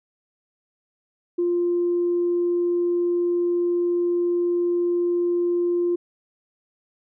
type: tone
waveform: sine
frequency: 349.2 Hz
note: F4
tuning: in tune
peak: -18 dBFS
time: 1.38-5.96 s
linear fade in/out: 10 ms
effects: tanh soft clip ceiling -14 dBFS